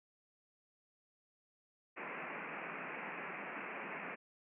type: band-pass noise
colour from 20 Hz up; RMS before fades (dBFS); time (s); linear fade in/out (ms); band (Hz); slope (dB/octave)
white; -45; 1.96-4.16; 20; 150 to 2600; 96
effects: none